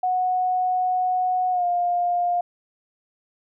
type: tone with pitch glide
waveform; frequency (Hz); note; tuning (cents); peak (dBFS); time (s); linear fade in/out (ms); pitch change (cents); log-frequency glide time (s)
sine; 735 to 705.5; F#5 to F5; -12 to +17; -19; 0.03-2.41; 5; -71; 1.51-1.65
effects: none